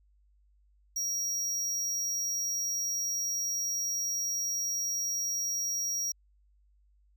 square tone, 5670 Hz, F8, 25 cents sharp, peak -30 dBFS, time 0.96-6.12 s, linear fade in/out 5 ms, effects added 50 Hz sine -62 dBFS peak until 7.16 s

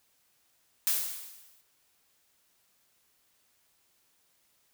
blue noise with exponential decay, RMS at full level -25 dBFS, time 0.87-1.61 s, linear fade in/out 0 ms, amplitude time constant 160 ms, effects white hiss -70 dBFS RMS until 4.73 s

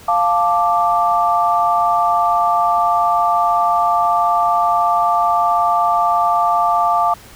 sine chord, D minor, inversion first, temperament equal, 698.5 / 880 / 1174.7 Hz, F5 / A5 / D6, 0 / 0 / 0 cents, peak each -16 / -18 / -16 dBFS, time 0.08-7.14 s, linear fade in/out 5 ms, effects pink hiss -41 dBFS RMS until 7.35 s

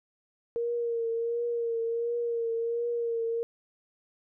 sine tone with vibrato, 466.2 Hz, A#4, in tune, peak -27 dBFS, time 0.56-3.43 s, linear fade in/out 0 ms, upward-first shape triangle, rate 1.4 Hz, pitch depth 38 cents each way, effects none

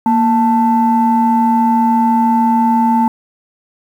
sine tone pair together, 233.4 / 883 Hz, A#3 / A5, +2 / +6 cents, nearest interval octave + major seventh, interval 2304 cents, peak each -11 dBFS, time 0.06-3.08 s, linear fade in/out 2 ms, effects tanh soft clip ceiling -3 dBFS + 7-bit

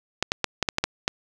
clicks, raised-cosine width 0.2 ms, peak -4 dBFS, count 8, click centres 0.226 / 0.319 / 0.443 / 0.627 / 0.688 / 0.784 / 0.84 / 1.079 s, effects none

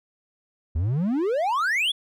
triangle exponential sweep, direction up, 73 to 3520 Hz, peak -19 dBFS, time 0.75-1.92 s, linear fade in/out 10 ms, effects none

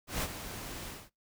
pink noise with ADSR envelope, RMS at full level -32 dBFS, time 0.07-1.1 s, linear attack 150 ms, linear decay 50 ms, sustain -10 dB, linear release 220 ms, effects noise-tail reverb RT60 0.2 s tail -24 dB re dry

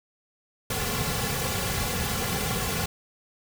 pink noise with comb filter, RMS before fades -28 dBFS, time 0.7-2.86 s, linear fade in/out 5 ms, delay 3.2 ms, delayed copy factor -0.8, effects none

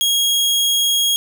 sawtooth tone, 3286 Hz, G#7, 19 cents flat, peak -11 dBFS, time 0.01-1.16 s, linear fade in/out 0 ms, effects none

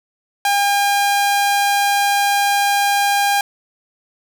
sawtooth tone, 806 Hz, G5, 48 cents sharp, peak -10 dBFS, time 0.45-3.41 s, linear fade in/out 2 ms, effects none

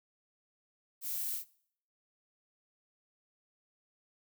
violet noise with echo, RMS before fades -38 dBFS, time 1.01-1.4 s, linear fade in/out 50 ms, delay 48 ms, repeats 1, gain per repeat -3 dB, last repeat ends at 1.448 s, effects noise-tail reverb RT60 0.6 s tail -21 dB re dry

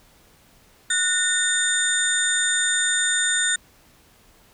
sine tone cluster, 1471 / 1824 / 3640 / 7020 / 8650 Hz, F#6 / A#6 / A#7 / A8 / C#9, -11 / -38 / -42 / -5 / -43 cents, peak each -25 dBFS, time 0.9-3.56 s, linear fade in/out 5 ms, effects tanh soft clip ceiling -7 dBFS + pink hiss -55 dBFS RMS until 4.53 s

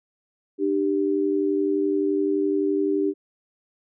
sine tone pair together, 300.3 / 392 Hz, D4 / G4, +39 / 0 cents, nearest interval perfect fourth, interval 461 cents, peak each -23 / -22 dBFS, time 0.58-3.14 s, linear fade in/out 50 ms, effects none

